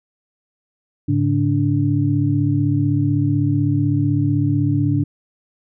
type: tone cluster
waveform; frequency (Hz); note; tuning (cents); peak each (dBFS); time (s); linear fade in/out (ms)
sine; 105.5 / 141.4 / 290.8; G#2 / C#3 / D4; +28 / +35 / -17; -19; 1.08-5.04; 10
effects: none